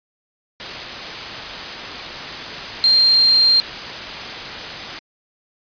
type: tone in noise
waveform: sine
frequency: 4186 Hz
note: C8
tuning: in tune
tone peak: -10 dBFS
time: 2.84-3.6 s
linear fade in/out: 0 ms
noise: white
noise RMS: -28 dBFS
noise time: 0.6-4.99 s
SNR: +15 dB
effects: resampled to 11025 Hz